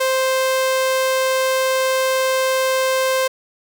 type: tone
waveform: sawtooth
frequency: 523.3 Hz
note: C5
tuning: in tune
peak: -12 dBFS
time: 0-3.28 s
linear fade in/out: 10 ms
effects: none